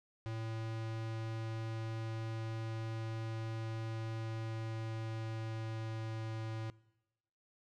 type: tone with pitch glide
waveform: square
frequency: 112.1 to 111.2 Hz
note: A2 to A2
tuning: +33 to +19 cents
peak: -39 dBFS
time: 0.26-6.7 s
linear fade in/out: 0 ms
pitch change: -14 cents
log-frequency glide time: 4.14-6.4 s
effects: noise-tail reverb RT60 1.0 s tail -22 dB re dry + low-pass 5000 Hz 12 dB/octave